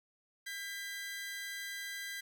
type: tone pair together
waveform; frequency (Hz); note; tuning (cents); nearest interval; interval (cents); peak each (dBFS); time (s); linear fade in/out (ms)
sawtooth; 1605.8 / 1992; G6 / B6; +41 / +14; major third; 373; -40 / -39; 0.46-2.21; 10
effects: none